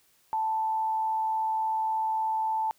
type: tone with frequency modulation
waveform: sine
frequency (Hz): 880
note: A5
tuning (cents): 0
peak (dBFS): -25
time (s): 0.33-2.71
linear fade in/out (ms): 0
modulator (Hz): 96.5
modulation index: 0.27
effects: white hiss -65 dBFS RMS until 2.78 s